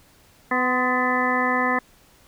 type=harmonic tone with a mistuned harmonic; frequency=251.1 Hz; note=B3; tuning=29 cents sharp; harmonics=1 / 2 / 3 / 4 / 5 / 7 / 8; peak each=-26 / -28 / -28 / -25 / -28 / -25 / -28 dBFS; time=0.51-1.79 s; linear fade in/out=5 ms; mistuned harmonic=4; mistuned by=+45 cents; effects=pink hiss -55 dBFS RMS until 2.27 s